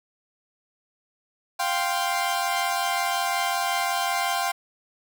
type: chord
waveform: sawtooth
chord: F suspended second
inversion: none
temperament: equal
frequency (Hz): 698.5 / 784 / 1046.5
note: F5 / G5 / C6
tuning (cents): 0 / 0 / 0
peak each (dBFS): -24 / -23 / -25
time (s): 1.59-4.52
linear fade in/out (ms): 10
effects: none